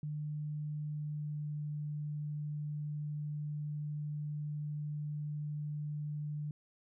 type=tone with pitch glide; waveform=sine; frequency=150 to 148.96 Hz; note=D3 to D3; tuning=+37 to +25 cents; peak=-36 dBFS; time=0.03-6.51 s; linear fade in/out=2 ms; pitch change=-12 cents; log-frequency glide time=0.91-1.52 s; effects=none